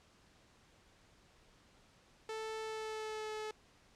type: tone with pitch glide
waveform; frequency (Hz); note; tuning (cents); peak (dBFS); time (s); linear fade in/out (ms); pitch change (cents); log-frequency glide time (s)
sawtooth; 440 to 430.7; A4 to A4; 0 to -37; -36; 2.29-3.51; 2; -37; 2.62-3.33
effects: pink hiss -66 dBFS RMS until 3.95 s + low-pass 7000 Hz 12 dB/octave